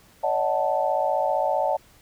sine chord, D# half-diminished seventh, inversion third, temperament equal with one note detuned, 567 / 622.3 / 740 / 880 Hz, C#5 / D#5 / F#5 / A5, +39 / 0 / 0 / 0 cents, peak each -26 dBFS, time 0.23-1.77 s, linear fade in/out 10 ms, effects pink hiss -55 dBFS RMS until 2.01 s

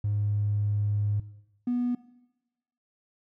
triangle tone pair in turn, 103.5 / 244.5 Hz, G#2 / B3, -5 / -17 cents, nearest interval octave + minor third, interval 1488 cents, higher second, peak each -21 dBFS, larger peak neither, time 0.04-1.2 / 1.67-1.95 s, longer first, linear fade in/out 5 ms, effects noise-tail reverb RT60 1.0 s tail -22 dB re dry + tanh soft clip ceiling -21 dBFS

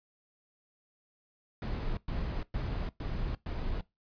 brown noise bursts, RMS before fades -34 dBFS, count 5, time 1.62-3.81 s, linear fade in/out 2 ms, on 350 ms, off 110 ms, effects noise-tail reverb RT60 0.2 s tail -20 dB re dry + resampled to 11025 Hz

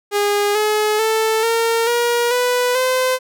sawtooth tone with pitch steps, 409.7 / 425.4 / 441.6 / 458.5 / 476.1 / 494.3 / 513.2 Hz, G#4 / G#4 / A4 / A#4 / A#4 / B4 / C5, -24 / +42 / +6 / -29 / +37 / +1 / -34 cents, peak -11 dBFS, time 0.11-3.19 s, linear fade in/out 50 ms, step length 440 ms, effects none

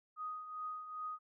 sine tone with tremolo, 1247 Hz, D#6, 3 cents sharp, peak -38 dBFS, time 0.16-1.19 s, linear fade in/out 50 ms, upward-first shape triangle, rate 2.5 Hz, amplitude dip 65%, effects none

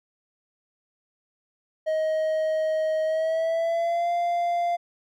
triangle tone with pitch glide, 629 to 693.9 Hz, D#5 to F5, +19 to -11 cents, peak -20 dBFS, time 1.86-4.77 s, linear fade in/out 20 ms, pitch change +170 cents, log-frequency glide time 3.04-4.11 s, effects none

